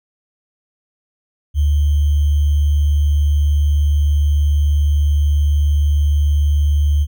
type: tone with sample-and-hold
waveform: sine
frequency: 73.42 Hz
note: D2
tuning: in tune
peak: -11 dBFS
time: 1.54-7.07 s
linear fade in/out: 50 ms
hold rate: 3150 Hz
effects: none